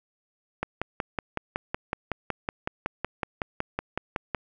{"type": "click train", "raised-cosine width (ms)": 0.5, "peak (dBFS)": -12, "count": 21, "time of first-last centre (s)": [0.63, 4.347], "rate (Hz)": 5.38, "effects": []}